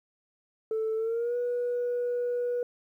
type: tone with pitch glide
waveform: sine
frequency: 440.9 to 486.4 Hz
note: A4 to B4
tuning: +4 to -26 cents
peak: -25 dBFS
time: 0.71-2.63 s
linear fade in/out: 2 ms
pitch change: +170 cents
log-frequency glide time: 0.96-1.36 s
effects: tanh soft clip ceiling -24 dBFS + 11-bit